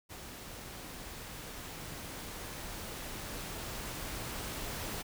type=noise with level ramp; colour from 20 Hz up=pink; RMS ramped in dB=-47 to -39 dBFS; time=0.09-5.03 s; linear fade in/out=20 ms; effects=none